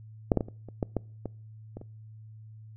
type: clicks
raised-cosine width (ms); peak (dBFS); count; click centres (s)
2; -7 / -10 / -16 / -29 / -29 / -14 / -14 / -20 / -25 / -30; 10; 0.318 / 0.373 / 0.408 / 0.485 / 0.687 / 0.828 / 0.967 / 1.257 / 1.77 / 1.814
effects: noise-tail reverb RT60 0.5 s tail -25 dB re dry + added 109 Hz sine -45 dBFS peak until 2.76 s